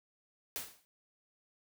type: noise with exponential decay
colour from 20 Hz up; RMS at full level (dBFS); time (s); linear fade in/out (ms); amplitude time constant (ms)
white; -36; 0.56-0.85; 0; 62
effects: none